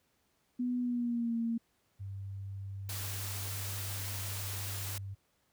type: tone with pitch glide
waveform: sine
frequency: 246.9 to 230.4 Hz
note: B3 to A#3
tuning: 0 to -20 cents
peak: -30 dBFS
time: 0.59-1.58 s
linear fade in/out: 10 ms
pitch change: -120 cents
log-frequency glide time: 0.79-1.36 s
type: tone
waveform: sine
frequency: 98 Hz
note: G2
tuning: in tune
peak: -38 dBFS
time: 1.99-5.15 s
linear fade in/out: 20 ms
type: noise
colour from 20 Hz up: white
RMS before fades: -41 dBFS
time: 2.89-4.98 s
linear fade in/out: 2 ms
effects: pink hiss -74 dBFS RMS until 5.52 s + high-pass 60 Hz 12 dB/octave